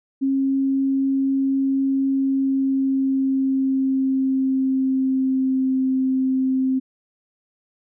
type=tone with pitch glide; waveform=sine; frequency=270.4 to 261.9 Hz; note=C#4 to C4; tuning=-43 to +2 cents; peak=-17 dBFS; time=0.21-6.8 s; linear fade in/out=20 ms; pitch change=-55 cents; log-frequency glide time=2.07-5.83 s; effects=none